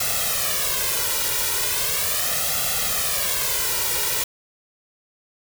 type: noise with flanger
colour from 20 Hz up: white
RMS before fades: -23 dBFS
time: 0-4.24 s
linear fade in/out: 5 ms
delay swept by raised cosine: 1.5 to 2.1 ms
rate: 0.38 Hz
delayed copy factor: +0.85
effects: none